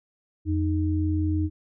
sine tone pair together, 86.9 / 309.7 Hz, F2 / D#4, -8 / -8 cents, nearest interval octave + minor seventh, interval 2200 cents, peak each -23 / -26 dBFS, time 0.45-1.5 s, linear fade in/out 50 ms, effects none

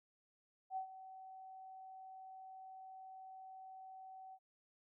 sine tone with ADSR envelope, 759 Hz, F#5, 44 cents sharp, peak -37 dBFS, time 0.7-4.39 s, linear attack 65 ms, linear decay 99 ms, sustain -14 dB, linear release 58 ms, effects none

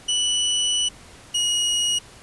sawtooth tone pair in turn, 2960 / 2894 Hz, F#7 / F#7, 0 / -39 cents, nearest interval unison, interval 39 cents, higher first, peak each -16 dBFS, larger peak neither, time 0.08-0.89 / 1.34-1.99 s, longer first, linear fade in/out 10 ms, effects pink hiss -46 dBFS RMS until 2.22 s + resampled to 24000 Hz

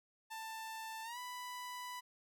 sawtooth tone with pitch glide, 888 to 991 Hz, A5 to B5, +16 to +6 cents, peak -40 dBFS, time 0.3-2.01 s, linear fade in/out 20 ms, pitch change +190 cents, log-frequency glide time 1.03-1.18 s, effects none

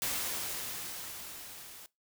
white noise with level ramp, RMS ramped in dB -33 to -50 dBFS, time 0.02-1.86 s, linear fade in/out 0 ms, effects noise-tail reverb RT60 0.2 s tail -21 dB re dry

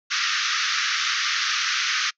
pink band-pass noise, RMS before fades -24 dBFS, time 0.1-2.11 s, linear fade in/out 20 ms, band 1200 to 6300 Hz, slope 96 dB/octave, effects noise-tail reverb RT60 0.1 s tail -25 dB re dry

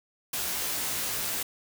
white noise with comb filter, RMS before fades -31 dBFS, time 0.33-1.43 s, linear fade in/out 5 ms, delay 17 ms, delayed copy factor +0.7, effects none

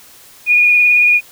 sine tone with vibrato, 2448 Hz, D#7, 29 cents flat, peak -7 dBFS, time 0.46-1.21 s, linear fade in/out 50 ms, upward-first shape sine, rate 18 Hz, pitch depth 16 cents each way, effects white hiss -42 dBFS RMS until 1.31 s

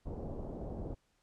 pink low-pass noise, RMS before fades -41 dBFS, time 0.05-0.95 s, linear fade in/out 20 ms, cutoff 670 Hz, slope 24 dB/octave, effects pink hiss -75 dBFS RMS until 1.22 s + low-pass 9000 Hz 12 dB/octave

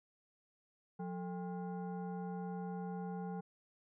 sine tone with frequency modulation, 179 Hz, F3, 43 cents sharp, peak -39 dBFS, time 0.99-3.41 s, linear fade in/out 10 ms, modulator 621 Hz, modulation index 0.85, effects none

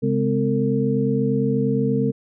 sine tone cluster, 136 / 207.6 / 256.1 / 453.7 Hz, C#3 / G#3 / C4 / A#4, -33 / 0 / -37 / -47 cents, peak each -23 dBFS, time 0.02-2.12 s, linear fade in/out 20 ms, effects none

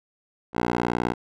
10% pulse tone with band-pass filter, 59.5 Hz, A#1, 36 cents sharp, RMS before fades -25 dBFS, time 0.53-1.15 s, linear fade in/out 50 ms, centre 700 Hz, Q 0.68, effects none

